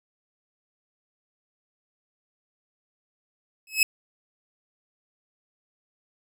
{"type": "tone with exponential growth", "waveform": "sawtooth", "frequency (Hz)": 2577, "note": "E7", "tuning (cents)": -40, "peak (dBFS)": -10, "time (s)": [3.67, 3.83], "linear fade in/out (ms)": 2, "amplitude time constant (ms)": 33, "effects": []}